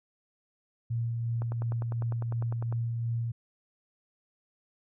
sine tone with tremolo, 116.54 Hz, A#2, in tune, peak -27 dBFS, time 0.9-3.32 s, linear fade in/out 10 ms, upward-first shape sine, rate 2.8 Hz, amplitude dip 25%
click train, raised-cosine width 1 ms, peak -26 dBFS, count 14, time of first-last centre 1.42-2.725 s, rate 9.96 Hz
effects none

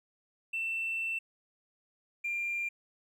triangle tone pair in turn, 2680 / 2388 Hz, E7 / D7, +28 / +28 cents, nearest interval major second, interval 200 cents, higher first, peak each -28 dBFS, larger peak neither, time 0.53-1.19 / 2.24-2.69 s, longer first, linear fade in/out 10 ms, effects tanh soft clip ceiling -28 dBFS

